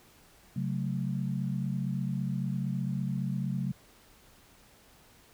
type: chord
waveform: sine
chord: F# minor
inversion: second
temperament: equal with one note detuned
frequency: 136.13 / 185 / 220 Hz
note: C#3 / F#3 / A3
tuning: -31 / 0 / 0 cents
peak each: -32 / -33 / -37 dBFS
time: 0.56-3.72 s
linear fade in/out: 5 ms
effects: pink hiss -59 dBFS RMS until 5.33 s

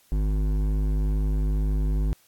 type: tone with hard clipping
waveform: sine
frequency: 51.1 Hz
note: G#1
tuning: 27 cents flat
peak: -23 dBFS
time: 0.12-2.13 s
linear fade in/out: 0 ms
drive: 12 dB
effects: white hiss -60 dBFS RMS until 2.27 s + AAC 64 kbps

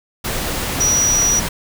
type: tone in noise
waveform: sine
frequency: 5820 Hz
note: F#8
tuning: 29 cents flat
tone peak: -13 dBFS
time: 0.8-1.4 s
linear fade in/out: 10 ms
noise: pink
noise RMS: -22 dBFS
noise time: 0.24-1.49 s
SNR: +6 dB
effects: none

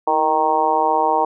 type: harmonic tone with a mistuned harmonic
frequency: 155.56 Hz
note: D#3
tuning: in tune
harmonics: 2 / 3 / 4 / 5 / 6 / 7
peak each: -28 / -23 / -24 / -19 / -18 / -25 dBFS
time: 0.07-1.25 s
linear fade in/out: 5 ms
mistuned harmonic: 2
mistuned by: +73 cents
effects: none

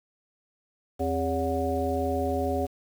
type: harmonic tone with a mistuned harmonic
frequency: 81.1 Hz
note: E2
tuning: 28 cents flat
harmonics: 1 / 3 / 5 / 7 / 9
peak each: -31 / -31 / -31 / -31 / -31 dBFS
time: 0.99-2.67 s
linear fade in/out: 20 ms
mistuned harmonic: 3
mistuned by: +150 cents
effects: 8-bit

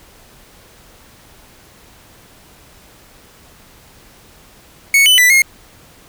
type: tone with pitch steps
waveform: 45% pulse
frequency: 2215 / 3007 / 1982 / 2146 Hz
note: C#7 / F#7 / B6 / C7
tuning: -2 / +27 / +6 / +43 cents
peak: -7 dBFS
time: 4.94-5.42 s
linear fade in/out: 2 ms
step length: 120 ms
effects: pink hiss -45 dBFS RMS until 6.08 s

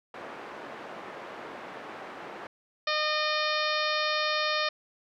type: band-pass noise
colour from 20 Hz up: pink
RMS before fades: -42 dBFS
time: 0.14-2.47 s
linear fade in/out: 2 ms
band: 380 to 1700 Hz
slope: 12 dB/octave
type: harmonic tone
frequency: 610 Hz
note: D#5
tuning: 34 cents flat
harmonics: 1 / 2 / 3 / 4 / 5 / 6 / 7 / 8 / 9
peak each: -32 / -31 / -33 / -34 / -38 / -35 / -36 / -38 / -41 dBFS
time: 2.87-4.69 s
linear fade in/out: 5 ms
effects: none

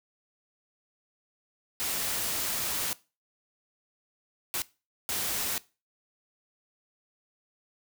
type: noise bursts at uneven times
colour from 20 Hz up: white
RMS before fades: -31 dBFS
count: 3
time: 1.8-2.93 / 4.54-4.62 / 5.09-5.58 s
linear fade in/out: 0 ms
effects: noise-tail reverb RT60 0.3 s tail -20 dB re dry

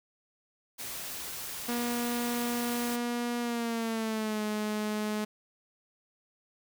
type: noise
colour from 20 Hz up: white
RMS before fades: -39 dBFS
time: 0.78-2.97 s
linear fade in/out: 20 ms
type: tone with pitch glide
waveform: sawtooth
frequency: 239.7 to 212.3 Hz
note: A#3 to G#3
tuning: +48 to +38 cents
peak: -26 dBFS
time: 1.68-5.25 s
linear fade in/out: 10 ms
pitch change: -210 cents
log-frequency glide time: 3.4-4.42 s
effects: none

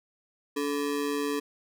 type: ring-modulated tone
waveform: square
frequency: 360.5 Hz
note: F#4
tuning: 45 cents flat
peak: -25 dBFS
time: 0.56-1.4 s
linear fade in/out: 10 ms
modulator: 73.8 Hz
effects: none

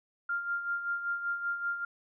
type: tone with tremolo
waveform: sine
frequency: 1396.9 Hz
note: F6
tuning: in tune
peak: -28 dBFS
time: 0.29-1.85 s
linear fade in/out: 5 ms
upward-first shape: sine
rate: 5.2 Hz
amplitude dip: 60%
effects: none

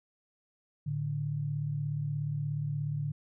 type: tone pair together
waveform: sine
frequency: 110 / 146.83 Hz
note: A2 / D3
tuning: 0 / 0 cents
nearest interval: perfect fourth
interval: 500 cents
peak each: -37 / -31 dBFS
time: 0.86-3.12 s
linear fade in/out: 10 ms
effects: none

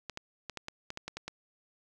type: clicks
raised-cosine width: 0.2 ms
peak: -21 dBFS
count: 10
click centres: 0.097 / 0.174 / 0.497 / 0.573 / 0.684 / 0.904 / 0.974 / 1.08 / 1.17 / 1.28 s
effects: none

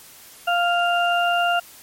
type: harmonic tone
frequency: 698.5 Hz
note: F5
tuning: in tune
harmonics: 1 / 2 / 4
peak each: -19 / -22 / -25 dBFS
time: 0.47-1.6 s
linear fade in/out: 10 ms
effects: white hiss -45 dBFS RMS until 1.82 s + MP3 64 kbps

